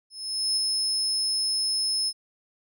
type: tone with ADSR envelope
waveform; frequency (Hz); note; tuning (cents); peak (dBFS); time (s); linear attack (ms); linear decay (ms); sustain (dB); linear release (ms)
35% pulse; 5200; E8; -24; -19; 0.1-2.13; 470; 6; -2; 51
effects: none